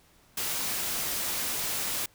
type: noise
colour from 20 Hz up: white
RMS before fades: -31 dBFS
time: 0.37-2.06 s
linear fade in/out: 5 ms
effects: pink hiss -61 dBFS RMS until 2.14 s